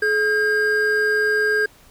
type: tone pair together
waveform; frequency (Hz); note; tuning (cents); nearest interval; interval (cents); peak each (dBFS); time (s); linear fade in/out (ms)
triangle; 426.4 / 1611.3; G#4 / G6; +46 / +47; octave + major seventh; 2301; -19 / -16; 0.02-1.66; 5
effects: pink hiss -51 dBFS RMS until 1.9 s